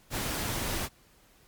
pink noise, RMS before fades -32 dBFS, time 0.1-0.89 s, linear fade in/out 50 ms, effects pink hiss -61 dBFS RMS until 1.47 s + MP3 96 kbps

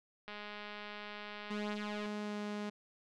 click train, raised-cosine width 0.3 ms, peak -30 dBFS, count 371, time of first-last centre 0.28-2.059 s, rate 208 Hz
sawtooth tone with pitch glide, 209.1 to 207.9 Hz, G#3 to G#3, +12 to +2 cents, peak -34 dBFS, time 1.5-2.7 s, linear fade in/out 10 ms, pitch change -10 cents, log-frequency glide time 2.23-2.34 s
effects low-pass 5000 Hz 12 dB/octave

